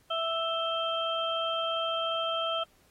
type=harmonic tone with a mistuned harmonic; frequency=659.3 Hz; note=E5; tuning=in tune; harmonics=1 / 2 / 4 / 5; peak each=-32 / -32 / -43 / -33 dBFS; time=0.1-2.64 s; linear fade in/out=10 ms; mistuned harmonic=5; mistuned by=-74 cents; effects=pink hiss -65 dBFS RMS until 2.9 s + AAC 48 kbps